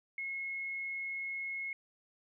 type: tone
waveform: sine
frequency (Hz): 2171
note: C#7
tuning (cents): -37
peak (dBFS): -36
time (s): 0.18-1.73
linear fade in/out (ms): 2
effects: none